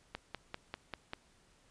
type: click train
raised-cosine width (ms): 0.3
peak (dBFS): -23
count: 6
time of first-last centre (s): 0.15-1.134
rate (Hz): 5.08
effects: pink hiss -67 dBFS RMS until 1.7 s + resampled to 22050 Hz